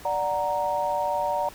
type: chord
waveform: sine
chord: D augmented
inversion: none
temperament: equal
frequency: 587.3 / 740 / 932.3 Hz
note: D5 / F#5 / A#5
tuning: 0 / 0 / 0 cents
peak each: -28 / -29 / -26 dBFS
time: 0.05-1.49 s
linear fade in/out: 2 ms
effects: pink hiss -46 dBFS RMS until 1.54 s